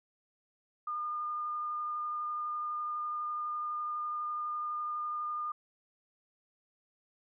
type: tone with vibrato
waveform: sine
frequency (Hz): 1213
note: D#6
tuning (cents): -44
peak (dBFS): -33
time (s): 0.87-5.52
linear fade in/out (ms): 5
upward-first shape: triangle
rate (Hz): 12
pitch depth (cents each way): 11
effects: none